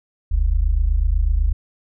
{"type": "tone pair together", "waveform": "sine", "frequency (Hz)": [41.15, 69.2], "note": ["E1", "C#2"], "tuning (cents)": [-2, -2], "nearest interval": "major sixth", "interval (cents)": 900, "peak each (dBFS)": [-16, -19], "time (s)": [0.31, 1.53], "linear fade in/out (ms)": 10, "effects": []}